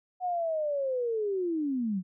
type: linear sweep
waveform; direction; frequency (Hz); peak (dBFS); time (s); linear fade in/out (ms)
sine; down; 740 to 174.61; -27; 0.2-2.03; 50
effects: none